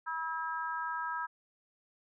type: harmonic tone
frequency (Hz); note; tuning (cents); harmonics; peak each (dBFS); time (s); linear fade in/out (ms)
323.5; E4; -32; 3 / 4 / 5; -37 / -38 / -39; 0.06-1.27; 20
effects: none